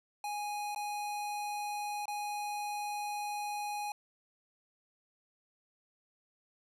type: tone with dropouts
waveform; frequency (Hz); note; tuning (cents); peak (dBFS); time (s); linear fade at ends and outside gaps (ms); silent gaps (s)
square; 829; G#5; -3; -36; 0.24-3.92; 2; 0.748-0.76 / 2.056-2.08
effects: resampled to 32000 Hz